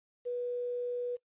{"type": "tone with quantisation", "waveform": "sine", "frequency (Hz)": 488.4, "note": "B4", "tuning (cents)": -19, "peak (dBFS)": -32, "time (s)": [0.25, 1.17], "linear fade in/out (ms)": 20, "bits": 10, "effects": ["noise-tail reverb RT60 0.1 s tail -21 dB re dry", "resampled to 8000 Hz"]}